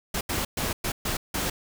pink noise bursts at uneven times, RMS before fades -28 dBFS, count 6, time 0.14-0.21 / 0.29-0.45 / 0.57-0.73 / 0.84-0.92 / 1.05-1.17 / 1.34-1.5 s, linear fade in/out 5 ms, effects none

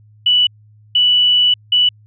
sine tone bursts at uneven times, 2960 Hz, F#7, in tune, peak -9 dBFS, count 3, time 0.26-0.47 / 0.95-1.54 / 1.72-1.89 s, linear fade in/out 5 ms, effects added 106 Hz sine -44 dBFS peak until 2.06 s

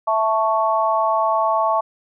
sine chord, A major, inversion second, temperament equal, 659.3 / 880 / 1108.7 Hz, E5 / A5 / C#6, 0 / 0 / 0 cents, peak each -20 dBFS, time 0.07-1.81 s, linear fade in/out 10 ms, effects none

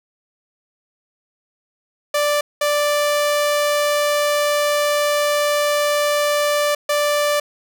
sawtooth tone bursts at uneven times, 587.3 Hz, D5, in tune, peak -12 dBFS, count 3, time 2.14-2.41 / 2.61-6.75 / 6.89-7.4 s, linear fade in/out 5 ms, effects none

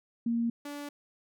sine / sawtooth tone pair in turn, 233.1 / 289.1 Hz, A#3 / D4, 0 / -27 cents, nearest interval major third, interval 373 cents, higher second, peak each -26 / -34 dBFS, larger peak first, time 0.26-0.5 / 0.65-0.89 s, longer neither, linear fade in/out 5 ms, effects none

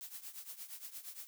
blue noise with tremolo, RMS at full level -45 dBFS, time 0.01-1.27 s, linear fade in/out 0 ms, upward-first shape triangle, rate 8.6 Hz, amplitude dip 85%, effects none

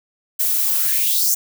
violet noise with high-pass filter sweep, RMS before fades -18 dBFS, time 0.39-1.35 s, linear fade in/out 10 ms, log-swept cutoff 340 to 6900 Hz, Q 3.9, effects none

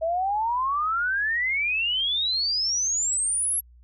sine exponential sweep, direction up, 635 to 11450 Hz, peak -22 dBFS, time 0.01-3.61 s, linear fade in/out 20 ms, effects added 60 Hz sine -49 dBFS peak until 3.83 s

